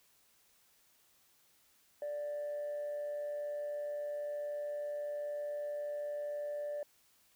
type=tone with amplitude modulation; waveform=sine; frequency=587.3 Hz; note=D5; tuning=in tune; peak=-33 dBFS; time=2.02-6.83 s; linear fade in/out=2 ms; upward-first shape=sine; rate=141 Hz; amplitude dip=35%; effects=tanh soft clip ceiling -34 dBFS + white hiss -69 dBFS RMS until 7.35 s